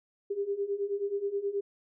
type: beating tone pair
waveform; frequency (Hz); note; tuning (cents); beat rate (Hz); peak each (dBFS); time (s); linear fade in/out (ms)
sine; 395.5 / 404.9; G4 / G#4; +15 / -44; 9.4; -34 / -31; 0.3-1.61; 10
effects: none